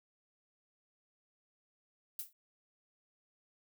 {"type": "noise with exponential decay", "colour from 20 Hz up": "violet", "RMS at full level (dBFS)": -36, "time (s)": [2.19, 2.33], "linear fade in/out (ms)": 2, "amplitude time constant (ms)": 30, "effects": []}